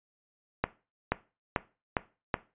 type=accelerating click train; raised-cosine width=0.5 ms; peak=-10 dBFS; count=5; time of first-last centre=0.64-2.342 s; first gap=480 ms; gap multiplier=0.92; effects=noise-tail reverb RT60 0.3 s tail -17 dB re dry + resampled to 8000 Hz

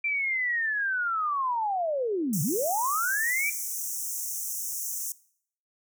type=linear two-way sweep; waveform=sine; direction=down then up; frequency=2364 to 130.81 to 2364 Hz; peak=-25 dBFS; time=0.04-3.5 s; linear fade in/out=5 ms; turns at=2.42 s
type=high-pass noise; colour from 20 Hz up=pink; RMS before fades=-33 dBFS; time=2.33-5.12 s; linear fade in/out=2 ms; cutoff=5700 Hz; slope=96 dB/octave
effects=noise-tail reverb RT60 0.6 s tail -20 dB re dry

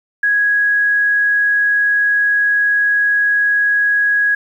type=tone; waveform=sine; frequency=1661.2 Hz; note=G#6; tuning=in tune; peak=-11 dBFS; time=0.23-4.35 s; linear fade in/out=5 ms; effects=8-bit

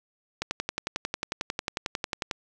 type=click train; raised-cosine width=0.2 ms; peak=-11 dBFS; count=22; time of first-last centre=0.42-2.312 s; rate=11.1 Hz; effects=none

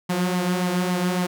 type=tone with flanger; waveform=sawtooth; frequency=180 Hz; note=F#3; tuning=47 cents flat; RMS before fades=-23 dBFS; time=0.09-1.27 s; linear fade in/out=10 ms; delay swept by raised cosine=0.95 to 4.95 ms; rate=3.6 Hz; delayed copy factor=+0.5; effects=none

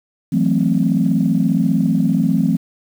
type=chord; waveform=sine; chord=F# half-diminished seventh; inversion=third; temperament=equal; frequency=164.81 / 185 / 220 / 261.6 Hz; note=E3 / F#3 / A3 / C4; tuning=0 / 0 / 0 / 0 cents; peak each=-18 dBFS; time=0.32-2.57 s; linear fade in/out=10 ms; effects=tanh soft clip ceiling -4 dBFS + 7-bit

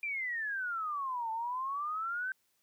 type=exponential two-way sweep; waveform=sine; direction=down then up; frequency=2400 to 880 to 1559 Hz; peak=-33 dBFS; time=0.03-2.32 s; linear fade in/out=2 ms; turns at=1.31 s; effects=white hiss -75 dBFS RMS until 2.62 s + high-pass 80 Hz 12 dB/octave

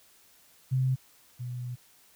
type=tone pair in turn; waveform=sine; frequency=130.3 / 123.7 Hz; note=C3 / B2; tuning=-7 / +3 cents; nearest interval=minor second; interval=90 cents; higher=first; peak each=-23 / -33 dBFS; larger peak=first; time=0.71-0.96 / 1.39-1.76 s; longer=second; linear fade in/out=20 ms; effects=white hiss -60 dBFS RMS until 2.15 s

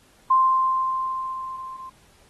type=tone with level ramp; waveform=sine; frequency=1046.5 Hz; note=C6; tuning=in tune; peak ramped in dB=-13 to -35 dBFS; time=0.3-1.9 s; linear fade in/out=10 ms; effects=pink hiss -57 dBFS RMS until 2.29 s + AAC 32 kbps

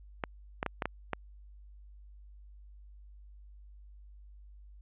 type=clicks; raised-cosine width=0.5 ms; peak=-16 dBFS; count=6; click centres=0.238 / 0.629 / 0.663 / 0.822 / 0.856 / 1.133 s; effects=added 50 Hz sine -50 dBFS peak until 4.81 s + resampled to 8000 Hz

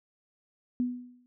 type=tone with exponential decay; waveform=sine; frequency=246.9 Hz; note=B3; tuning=in tune; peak=-23 dBFS; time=0.8-1.26 s; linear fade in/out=0 ms; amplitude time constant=100 ms; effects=none

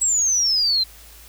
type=exponential sweep; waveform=sine; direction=down; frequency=7840 to 4047 Hz; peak=-16 dBFS; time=0.01-0.84 s; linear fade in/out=10 ms; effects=added 56 Hz sine -46 dBFS peak until 1.28 s + white hiss -46 dBFS RMS until 1.28 s

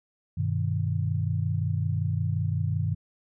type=chord; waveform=sine; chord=G augmented; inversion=none; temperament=equal; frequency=98 / 123.47 / 155.56 Hz; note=G2 / B2 / D#3; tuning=0 / 0 / 0 cents; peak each=-27 / -30 / -29 dBFS; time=0.37-2.95 s; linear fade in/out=10 ms; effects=none

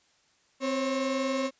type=tone pair together; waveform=35% pulse; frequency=261.5 / 544 Hz; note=C4 / C#5; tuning=-1 / -33 cents; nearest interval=octave + minor second; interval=1268 cents; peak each=-28 dBFS; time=0.6-1.51 s; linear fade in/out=50 ms; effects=white hiss -66 dBFS RMS until 1.59 s + resampled to 16000 Hz

